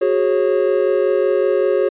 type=chord; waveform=triangle; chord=F# suspended second; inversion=none; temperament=equal with one note detuned; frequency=370 / 415.3 / 544.2 Hz; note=F#4 / G#4 / C#5; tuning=0 / 0 / -32 cents; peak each=-16 dBFS; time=0.01-1.89 s; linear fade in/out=10 ms; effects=resampled to 8000 Hz